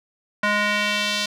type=tone with band-pass filter sweep; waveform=square; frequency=207.7 Hz; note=G#3; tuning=in tune; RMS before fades=-22 dBFS; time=0.43-1.26 s; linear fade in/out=5 ms; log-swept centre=1600 to 4100 Hz; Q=1.5; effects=none